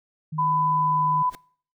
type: tone with pitch glide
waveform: sine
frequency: 155.56 to 153.95 Hz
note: D#3 to D#3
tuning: 0 to -18 cents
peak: -28 dBFS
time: 0.32-1.23 s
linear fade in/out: 10 ms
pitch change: -18 cents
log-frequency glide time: 0.69-1.04 s
type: tone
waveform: sine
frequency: 1000 Hz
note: B5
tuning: 21 cents sharp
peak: -20 dBFS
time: 0.38-1.3 s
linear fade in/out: 10 ms
type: noise with exponential growth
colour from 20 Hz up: pink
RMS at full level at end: -35 dBFS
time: 1.27-1.35 s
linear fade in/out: 0 ms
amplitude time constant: 16 ms
effects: noise-tail reverb RT60 0.5 s tail -23 dB re dry